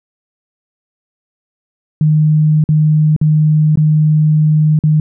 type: tone with dropouts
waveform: sine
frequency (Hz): 153.6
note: D#3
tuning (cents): -22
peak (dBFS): -7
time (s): 2.01-5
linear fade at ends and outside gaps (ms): 2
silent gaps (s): 2.64-2.689 / 3.164-3.213 / 3.757-3.773 / 4.79-4.837
effects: none